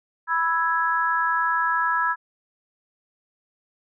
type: chord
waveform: sine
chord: E major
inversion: second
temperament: equal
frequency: 987.8 / 1318.5 / 1661.2 Hz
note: B5 / E6 / G#6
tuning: 0 / 0 / 0 cents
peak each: -24 dBFS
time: 0.27-2.16 s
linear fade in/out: 50 ms
effects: none